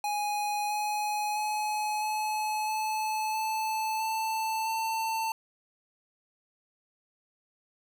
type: tone with pitch steps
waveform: square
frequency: 830.6 / 839.3 / 848.1 / 856.9 / 865.9 / 874.9 / 884.1 / 893.3 Hz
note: G#5 / G#5 / G#5 / A5 / A5 / A5 / A5 / A5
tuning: 0 / +18 / +36 / -46 / -28 / -10 / +8 / +26 cents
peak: -29 dBFS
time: 0.04-5.32 s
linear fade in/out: 2 ms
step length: 660 ms
effects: none